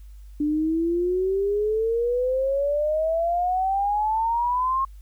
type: exponential sweep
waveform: sine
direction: up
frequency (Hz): 293.7 to 1082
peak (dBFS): -20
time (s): 0.4-4.85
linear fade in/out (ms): 5
effects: added 50 Hz sine -40 dBFS peak until 5.01 s + white hiss -64 dBFS RMS until 5.01 s